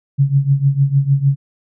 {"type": "tone with tremolo", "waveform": "sine", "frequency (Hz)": 138.8, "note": "C#3", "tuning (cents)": 3, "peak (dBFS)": -7, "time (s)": [0.18, 1.36], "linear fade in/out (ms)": 20, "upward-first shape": "triangle", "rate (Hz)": 6.6, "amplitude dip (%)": 90, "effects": []}